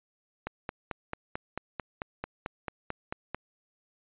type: click train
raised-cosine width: 0.5 ms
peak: -18 dBFS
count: 14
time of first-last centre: 0.47-3.346 s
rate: 4.52 Hz
effects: resampled to 8000 Hz